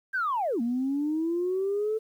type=linear two-way sweep; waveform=sine; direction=down then up; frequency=1618 to 228.9 to 443.1 Hz; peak=-24 dBFS; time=0.13-1.99 s; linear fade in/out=20 ms; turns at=0.61 s; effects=tanh soft clip ceiling -20 dBFS + 10-bit